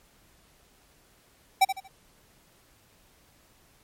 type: tone with echo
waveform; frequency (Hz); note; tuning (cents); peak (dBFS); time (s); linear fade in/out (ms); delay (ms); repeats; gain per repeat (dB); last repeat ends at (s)
square; 772; G5; -27; -16; 1.61-1.65; 10; 77; 3; -10; 1.881
effects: pink hiss -61 dBFS RMS until 3.83 s + MP3 64 kbps